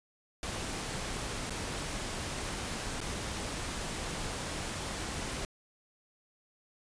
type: noise with dropouts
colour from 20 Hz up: pink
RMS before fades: -37 dBFS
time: 0.43-5.45 s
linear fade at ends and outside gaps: 1 ms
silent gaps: 1.497-1.505 / 3.005-3.013 s
effects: resampled to 22050 Hz